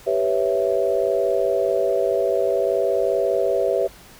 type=chord; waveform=sine; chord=C# half-diminished seventh; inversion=second; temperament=equal; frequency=392 / 493.9 / 554.4 / 659.3 Hz; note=G4 / B4 / C#5 / E5; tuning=0 / 0 / 0 / 0 cents; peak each=-23 dBFS; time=0.06-3.88 s; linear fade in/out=20 ms; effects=pink hiss -46 dBFS RMS until 4.19 s